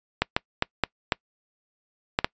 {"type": "clicks", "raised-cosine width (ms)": 0.3, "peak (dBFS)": -4, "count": 7, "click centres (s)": [0.22, 0.365, 0.624, 0.837, 1.122, 2.189, 2.245], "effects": ["noise-tail reverb RT60 0.1 s tail -26 dB re dry", "resampled to 16000 Hz"]}